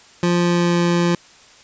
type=tone with pitch glide; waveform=25% pulse; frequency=174.61 to 173.1 Hz; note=F3 to F3; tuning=0 to -15 cents; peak=-11 dBFS; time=0.23-1.15 s; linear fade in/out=2 ms; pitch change=-15 cents; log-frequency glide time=0.35-0.79 s; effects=white hiss -47 dBFS RMS until 1.63 s + resampled to 16000 Hz